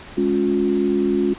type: chord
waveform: sine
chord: Db major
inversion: second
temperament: equal with one note detuned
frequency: 207.7 / 277.2 / 355.9 Hz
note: Ab3 / Db4 / F4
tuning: 0 / 0 / +33 cents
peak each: -22 / -21 / -19 dBFS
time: 0.17-1.34 s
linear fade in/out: 10 ms
effects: pink hiss -39 dBFS RMS until 1.38 s + resampled to 8000 Hz